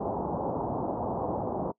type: low-pass noise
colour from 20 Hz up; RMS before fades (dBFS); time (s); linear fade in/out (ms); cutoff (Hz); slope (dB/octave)
white; -31; 0-1.72; 10; 930; 48
effects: noise-tail reverb RT60 0.1 s tail -23 dB re dry + high-pass 80 Hz 12 dB/octave